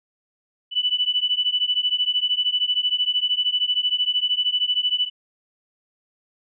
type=beating tone pair; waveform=sine; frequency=2970 / 2983 Hz; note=F#7 / F#7; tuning=+6 / +13 cents; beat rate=13 Hz; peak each=-22 / -22 dBFS; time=0.71-5.1 s; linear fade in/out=50 ms; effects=none